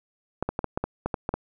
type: clicks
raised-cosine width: 1 ms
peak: -12 dBFS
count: 10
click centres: 0.426 / 0.49 / 0.591 / 0.643 / 0.775 / 0.84 / 1.06 / 1.142 / 1.291 / 1.34 s
effects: none